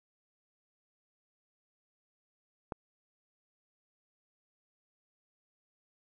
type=click; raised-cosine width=1 ms; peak=-22 dBFS; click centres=2.722 s; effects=none